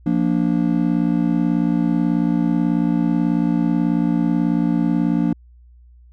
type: chord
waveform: triangle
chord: Bb major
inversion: second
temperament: just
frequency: 174.81 / 233.1 / 291.4 Hz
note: F3 / Bb3 / D4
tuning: +2 / 0 / -13 cents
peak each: -18 dBFS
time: 0.06-5.33 s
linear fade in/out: 5 ms
effects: added 60 Hz sine -44 dBFS peak until 6.12 s